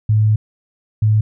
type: tone pair in turn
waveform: sine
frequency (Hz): 107.6 / 107.6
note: A2 / A2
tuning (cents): -38 / -38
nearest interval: unison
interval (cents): 0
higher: neither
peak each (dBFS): -10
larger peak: neither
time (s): 0.09-0.36 / 1.02-1.21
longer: first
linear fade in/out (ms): 5
effects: none